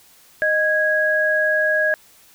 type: tone pair together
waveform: sine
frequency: 619.2 / 1653 Hz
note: D#5 / G#6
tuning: -9 / -9 cents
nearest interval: octave + perfect fourth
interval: 1700 cents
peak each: -20 / -17 dBFS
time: 0.42-1.94 s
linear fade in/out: 0 ms
effects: white hiss -51 dBFS RMS until 2.34 s